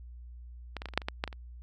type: clicks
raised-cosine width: 0.3 ms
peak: -20 / -23 / -21 / -29 / -28 / -8 / -27 / -15 / -13 / -21 / -29 dBFS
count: 11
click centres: 0.767 / 0.819 / 0.857 / 0.887 / 0.937 / 0.976 / 1.018 / 1.085 / 1.239 / 1.277 / 1.328 s
effects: added 60 Hz sine -44 dBFS peak until 1.62 s